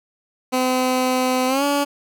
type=tone with pitch glide; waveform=15% pulse; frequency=255.6 to 285.2 Hz; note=C4 to C#4; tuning=-40 to +49 cents; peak=-11 dBFS; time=0.52-1.85 s; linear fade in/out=20 ms; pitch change=+189 cents; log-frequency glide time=1.47-1.64 s; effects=none